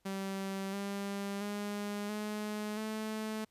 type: tone with pitch steps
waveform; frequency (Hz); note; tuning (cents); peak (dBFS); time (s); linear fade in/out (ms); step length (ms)
sawtooth; 194 / 199.57 / 205.3 / 211.2 / 217.3; G3 / G3 / G#3 / G#3 / A3; -18 / +31 / -20 / +29 / -21; -32; 0.05-3.45; 10; 680
effects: pink hiss -75 dBFS RMS until 3.5 s + resampled to 32000 Hz